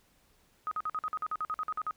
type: tone bursts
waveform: sine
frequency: 1256 Hz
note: D#6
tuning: 16 cents sharp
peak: -30 dBFS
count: 14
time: 0.67-1.909 s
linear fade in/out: 0 ms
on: 43 ms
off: 49 ms
effects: pink hiss -67 dBFS RMS until 1.96 s